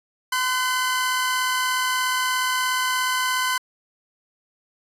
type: tone pair together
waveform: sawtooth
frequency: 1022.3 / 1515 Hz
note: C6 / F#6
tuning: -41 / +40 cents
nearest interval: perfect fifth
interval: 681 cents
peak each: -19 / -21 dBFS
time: 0.32-3.58 s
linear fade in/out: 5 ms
effects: resampled to 32000 Hz